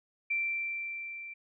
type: tone with level ramp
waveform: sine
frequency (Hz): 2349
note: D7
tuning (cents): 0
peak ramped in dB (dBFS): -27 to -41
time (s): 0.3-1.34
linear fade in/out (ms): 10
effects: none

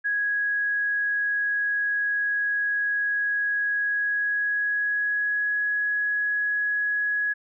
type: tone with pitch glide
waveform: sine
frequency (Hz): 1661.2 to 1675.7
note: G#6 to G#6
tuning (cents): 0 to +15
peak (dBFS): -22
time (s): 0.04-7.34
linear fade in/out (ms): 20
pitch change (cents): +15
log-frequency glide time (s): 3.81-5.57
effects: none

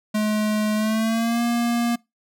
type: tone with pitch glide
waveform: square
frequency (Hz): 213 to 236.3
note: G#3 to A#3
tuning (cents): +44 to +24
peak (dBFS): -20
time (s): 0.14-1.96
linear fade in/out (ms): 10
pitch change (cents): +180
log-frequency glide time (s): 0.75-1.42
effects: noise-tail reverb RT60 0.2 s tail -23 dB re dry

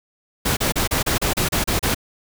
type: noise bursts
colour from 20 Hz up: pink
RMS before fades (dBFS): -20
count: 10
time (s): 0.45-1.947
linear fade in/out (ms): 10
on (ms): 120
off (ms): 33
effects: none

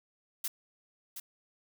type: noise with echo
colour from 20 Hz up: blue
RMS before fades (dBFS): -34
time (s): 0.44-0.48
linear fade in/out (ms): 5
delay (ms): 720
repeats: 1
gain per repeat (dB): -8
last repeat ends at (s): 1.2
effects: none

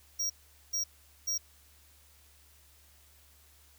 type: tone bursts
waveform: square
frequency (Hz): 5650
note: F8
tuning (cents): +19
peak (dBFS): -30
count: 3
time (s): 0.19-1.38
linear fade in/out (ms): 10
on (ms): 110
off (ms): 430
effects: added 72 Hz sine -62 dBFS peak until 3.78 s + white hiss -62 dBFS RMS until 3.78 s

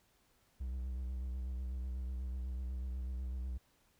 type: tone with vibrato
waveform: triangle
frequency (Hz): 63.4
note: B1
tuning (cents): +46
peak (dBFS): -35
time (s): 0.6-3.58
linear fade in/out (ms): 10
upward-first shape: sine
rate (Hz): 8.1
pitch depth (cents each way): 53
effects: pink hiss -72 dBFS RMS until 3.99 s

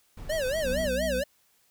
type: noise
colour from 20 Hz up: brown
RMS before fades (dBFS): -39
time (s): 0.17-0.89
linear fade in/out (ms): 5
type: tone with vibrato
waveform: square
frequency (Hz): 573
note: D5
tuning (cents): -43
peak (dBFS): -27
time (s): 0.29-1.24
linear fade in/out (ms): 10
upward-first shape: sine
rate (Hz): 4.3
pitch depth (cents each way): 220
type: harmonic tone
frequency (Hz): 61.74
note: B1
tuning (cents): 0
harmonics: 1 / 3 / 4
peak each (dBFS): -34 / -36 / -36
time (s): 0.62-1.24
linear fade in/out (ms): 50
effects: white hiss -66 dBFS RMS until 1.7 s

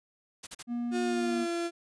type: noise bursts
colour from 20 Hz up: white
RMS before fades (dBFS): -40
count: 3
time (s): 0.43-0.628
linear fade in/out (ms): 10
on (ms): 40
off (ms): 39
type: tone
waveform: triangle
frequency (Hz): 239.1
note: A#3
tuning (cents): +44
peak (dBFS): -28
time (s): 0.67-1.47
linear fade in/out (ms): 50
type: tone with pitch glide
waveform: 35% pulse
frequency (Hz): 358.4 to 341.2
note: F4 to F4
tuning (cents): +45 to -40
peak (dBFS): -28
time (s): 0.91-1.71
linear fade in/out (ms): 50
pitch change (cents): -85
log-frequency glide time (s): 1.03-1.43
effects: resampled to 22050 Hz

